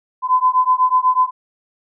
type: beating tone pair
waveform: sine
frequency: 1012 / 1020.1 Hz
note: B5 / C6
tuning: +42 / -44 cents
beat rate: 8.1 Hz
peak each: -15 dBFS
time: 0.22-1.31 s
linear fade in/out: 50 ms
effects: none